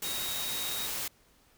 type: tone in noise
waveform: sine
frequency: 3772 Hz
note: A#7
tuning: 20 cents sharp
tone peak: -37 dBFS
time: 0.04-0.87 s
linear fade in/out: 5 ms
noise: white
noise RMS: -35 dBFS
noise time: 0.02-1.08 s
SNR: -5 dB
effects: pink hiss -64 dBFS RMS until 1.57 s